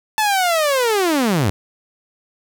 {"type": "linear sweep", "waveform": "sawtooth", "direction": "down", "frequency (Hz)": [880, 85.2], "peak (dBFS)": -11, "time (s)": [0.18, 1.5], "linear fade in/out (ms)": 0, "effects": []}